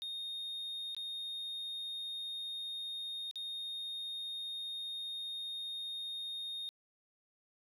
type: tone with dropouts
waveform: sine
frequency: 3695 Hz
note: A#7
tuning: 16 cents flat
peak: -36 dBFS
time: 0.02-6.69 s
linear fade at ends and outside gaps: 0 ms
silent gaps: 0.948-0.966 / 3.311-3.357 s
effects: tanh soft clip ceiling -38 dBFS